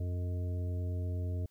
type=harmonic tone; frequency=89.2 Hz; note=F2; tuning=37 cents sharp; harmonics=1 / 2 / 3 / 4 / 5 / 7; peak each=-32 / -50 / -47 / -51 / -50 / -51 dBFS; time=0-1.46 s; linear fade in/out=5 ms; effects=white hiss -74 dBFS RMS until 1.5 s